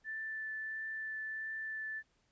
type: tone with vibrato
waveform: sine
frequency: 1760 Hz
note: A6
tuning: in tune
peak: -38 dBFS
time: 0.04-2.03 s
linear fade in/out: 50 ms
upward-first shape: triangle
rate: 1.5 Hz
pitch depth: 9 cents each way
effects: pink hiss -75 dBFS RMS until 2.31 s + resampled to 16000 Hz

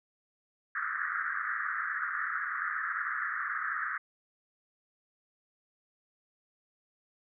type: band-pass noise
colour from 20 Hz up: pink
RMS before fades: -34 dBFS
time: 0.75-3.98 s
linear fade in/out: 5 ms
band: 1200 to 1900 Hz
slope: 96 dB/octave
effects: none

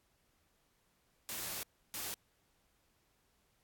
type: noise bursts at uneven times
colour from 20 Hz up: white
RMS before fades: -41 dBFS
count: 2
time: 1.29-1.63 / 1.94-2.14 s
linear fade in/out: 0 ms
effects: pink hiss -75 dBFS RMS until 3.63 s + AAC 64 kbps

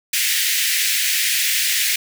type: high-pass noise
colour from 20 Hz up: pink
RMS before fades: -19 dBFS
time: 0.13-1.96 s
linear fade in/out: 5 ms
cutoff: 1800 Hz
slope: 48 dB/octave
effects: none

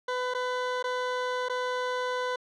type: tone with dropouts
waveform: 20% pulse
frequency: 501 Hz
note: B4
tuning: 25 cents sharp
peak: -23 dBFS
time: 0.08-2.36 s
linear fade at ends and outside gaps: 5 ms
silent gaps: 0.339-0.347 / 0.827-0.84 / 1.486-1.496 s
effects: low-pass 4000 Hz 12 dB/octave

